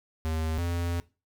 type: tone pair in turn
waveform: square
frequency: 79.7 / 86.05 Hz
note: D#2 / F2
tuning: +42 / -25 cents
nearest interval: minor second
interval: 133 cents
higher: second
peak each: -28 dBFS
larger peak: neither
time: 0.25-0.58 / 0.58-1 s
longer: second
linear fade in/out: 0 ms
effects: noise-tail reverb RT60 0.3 s tail -20 dB re dry